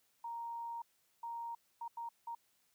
sine tone bursts at uneven times, 932.3 Hz, A#5, in tune, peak -40 dBFS, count 5, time 0.24-0.82 / 1.23-1.55 / 1.81-1.88 / 1.97-2.09 / 2.27-2.35 s, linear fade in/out 5 ms, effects white hiss -75 dBFS RMS until 2.74 s + high-pass 60 Hz 12 dB/octave

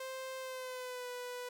sawtooth tone with pitch glide, 523.3 to 493.9 Hz, C5 to B4, 0 to 0 cents, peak -37 dBFS, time 0-1.49 s, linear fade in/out 5 ms, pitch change -100 cents, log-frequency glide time 0.38-1.08 s, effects 13-bit

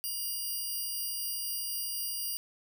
5% pulse tone pair together, 2872 / 4788 Hz, F7 / D8, +48 / +33 cents, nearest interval major sixth, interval 885 cents, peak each -32 / -27 dBFS, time 0.04-2.37 s, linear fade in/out 0 ms, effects none

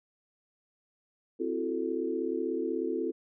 sine chord, F# half-diminished seventh, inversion second, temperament equal with one note detuned, 261.6 / 333.7 / 370 / 440 Hz, C4 / E4 / F#4 / A4, 0 / +21 / 0 / 0 cents, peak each -36 / -33 / -35 / -34 dBFS, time 1.39-3.12 s, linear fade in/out 20 ms, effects none

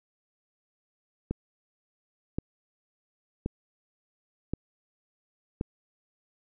click train, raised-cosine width 3 ms, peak -16 dBFS, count 5, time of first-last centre 1.31-5.611 s, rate 0.93 Hz, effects none

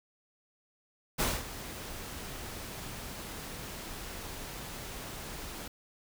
pink noise with ADSR envelope, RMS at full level -28 dBFS, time 1.18-5.68 s, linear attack 24 ms, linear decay 220 ms, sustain -14 dB, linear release 4 ms, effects none

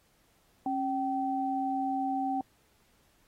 sine tone pair together, 272 / 770.8 Hz, C#4 / G5, -33 / -29 cents, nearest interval octave + tritone, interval 1804 cents, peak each -32 / -30 dBFS, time 0.66-2.41 s, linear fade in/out 2 ms, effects pink hiss -68 dBFS RMS until 3.27 s + AAC 48 kbps

